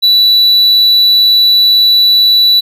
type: tone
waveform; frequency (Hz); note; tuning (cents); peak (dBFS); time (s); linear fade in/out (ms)
triangle; 3951; B7; 0; -3; 0.02-2.61; 20
effects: none